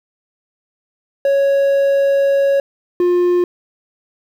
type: tone pair in turn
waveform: triangle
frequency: 554.4 / 354.5 Hz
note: C#5 / F4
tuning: 0 / +26 cents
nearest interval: minor sixth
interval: 774 cents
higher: first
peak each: -9 dBFS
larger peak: neither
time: 1.25-2.6 / 3-3.44 s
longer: first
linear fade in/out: 2 ms
effects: 8-bit